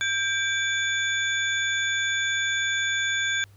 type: tone cluster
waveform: sine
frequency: 1587 / 2310 / 3484 / 6730 Hz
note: G6 / D7 / A7 / G#8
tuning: +21 / -29 / -18 / +22 cents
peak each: -25 / -31 / -29 / -34 dBFS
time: 0.01-3.44 s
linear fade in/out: 0 ms
effects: added 100 Hz sine -49 dBFS peak until 3.56 s + pink hiss -61 dBFS RMS until 3.56 s